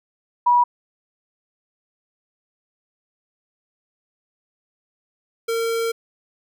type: tone pair in turn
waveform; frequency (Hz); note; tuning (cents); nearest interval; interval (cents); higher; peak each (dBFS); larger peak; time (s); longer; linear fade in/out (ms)
sine / square; 970 / 457.8; B5 / A#4; -31 / -31; octave + minor second; 1300; first; -12 / -21; first; 0.46-0.64 / 5.48-5.92; second; 10
effects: none